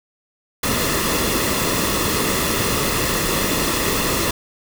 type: noise with comb filter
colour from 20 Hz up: pink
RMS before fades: -20 dBFS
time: 0.63-4.31 s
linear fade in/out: 5 ms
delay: 1.3 ms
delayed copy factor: -0.55
effects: none